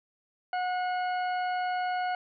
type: harmonic tone with a mistuned harmonic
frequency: 729 Hz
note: F#5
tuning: 26 cents flat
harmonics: 1 / 2 / 3 / 4 / 6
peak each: -28 / -36 / -43 / -46 / -50 dBFS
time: 0.53-2.15 s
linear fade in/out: 2 ms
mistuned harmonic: 3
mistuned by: -20 cents
effects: none